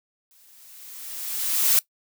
blue noise with exponential growth, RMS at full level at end -17 dBFS, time 0.31-1.79 s, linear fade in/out 0 ms, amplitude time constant 320 ms, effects noise-tail reverb RT60 0.1 s tail -20 dB re dry

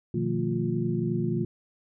sine tone cluster, 122.4 / 153 / 176.6 / 224.6 / 352 Hz, B2 / D#3 / F3 / A3 / F4, -15 / -29 / +20 / +36 / +14 cents, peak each -31 dBFS, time 0.14-1.45 s, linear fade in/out 5 ms, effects none

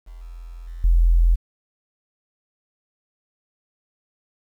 sine tone with level steps, 42.35 Hz, E1, 48 cents sharp, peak -36 / -34 / -31 / -12 dBFS, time 0.06-1.36 s, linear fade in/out 20 ms, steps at 0.21 / 0.67 / 0.84 s, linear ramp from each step 5 ms, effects 9-bit

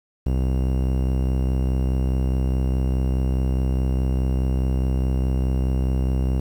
sawtooth tone with low-pass filter, 64.8 Hz, C2, 16 cents flat, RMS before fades -21 dBFS, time 0.26-6.4 s, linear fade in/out 5 ms, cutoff 510 Hz, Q 0.51, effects 8-bit

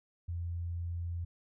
sine tone, 85.8 Hz, F2, 30 cents flat, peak -34 dBFS, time 0.28-1.25 s, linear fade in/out 10 ms, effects none

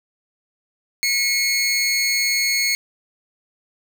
20% pulse tone with amplitude modulation, 2180 Hz, C#7, 29 cents flat, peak -10 dBFS, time 1.03-2.75 s, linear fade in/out 0 ms, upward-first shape sine, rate 218 Hz, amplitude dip 50%, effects none

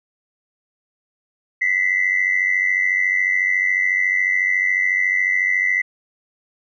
sine tone pair together, 1962 / 2056 Hz, B6 / C7, -12 / -31 cents, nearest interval minor second, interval 81 cents, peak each -18 dBFS, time 1.61-5.82 s, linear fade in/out 10 ms, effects tanh soft clip ceiling -8 dBFS

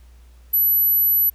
sine tone, 11840 Hz, F#9, in tune, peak -14 dBFS, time 0.53-1.3 s, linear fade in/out 10 ms, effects added 60 Hz sine -44 dBFS peak until 1.34 s + pink hiss -59 dBFS RMS until 1.34 s

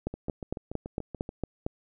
two click trains, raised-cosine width 2 ms, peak -16 / -23 dBFS, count 8 / 9, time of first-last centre 0.07-1.665 / 0.14-1.291 s, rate 4.39 / 6.95 Hz, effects none

